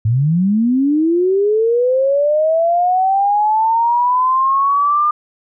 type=linear sweep; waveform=sine; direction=up; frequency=103.83 to 1210 Hz; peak=-11 dBFS; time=0.05-5.11 s; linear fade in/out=5 ms; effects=none